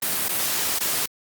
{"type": "noise with dropouts", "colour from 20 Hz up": "white", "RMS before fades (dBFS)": -24, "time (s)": [0.02, 1.06], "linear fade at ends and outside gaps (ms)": 5, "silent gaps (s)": [[0.285, 0.29], [0.789, 0.805]], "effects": ["high-pass 100 Hz 12 dB/octave", "Opus 32 kbps"]}